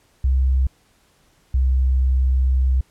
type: tone pair in turn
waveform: sine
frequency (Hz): 65.41 / 64.77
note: C2 / C2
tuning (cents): 0 / -17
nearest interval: unison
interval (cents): 17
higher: first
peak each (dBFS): -14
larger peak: neither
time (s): 0.24-0.67 / 1.54-2.81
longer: second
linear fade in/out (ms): 5
effects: pink hiss -59 dBFS RMS until 2.9 s + low-pass 12000 Hz 12 dB/octave